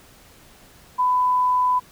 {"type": "tone", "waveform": "sine", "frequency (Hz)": 1000, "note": "B5", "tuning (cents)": 21, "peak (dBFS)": -16, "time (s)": [0.98, 1.8], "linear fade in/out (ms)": 20, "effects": ["pink hiss -50 dBFS RMS until 1.91 s"]}